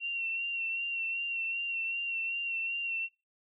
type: tone with vibrato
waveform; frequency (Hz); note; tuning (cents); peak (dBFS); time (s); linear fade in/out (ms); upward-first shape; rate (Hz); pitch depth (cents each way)
sine; 2734; F7; -37; -31; 0-3.09; 50; sine; 2.6; 31
effects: noise-tail reverb RT60 0.3 s tail -25 dB re dry